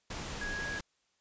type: tone in noise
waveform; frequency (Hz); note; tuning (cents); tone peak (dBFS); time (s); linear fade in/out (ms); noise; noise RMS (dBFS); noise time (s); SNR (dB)
sine; 1658; G#6; -3; -36; 0.41-0.79; 5; pink; -40; 0.1-0.81; +1
effects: white hiss -75 dBFS RMS until 1.2 s + resampled to 16000 Hz